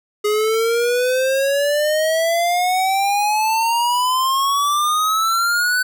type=exponential sweep; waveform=square; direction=up; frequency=415.3 to 1511 Hz; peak=-16 dBFS; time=0.24-5.83 s; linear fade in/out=10 ms; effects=none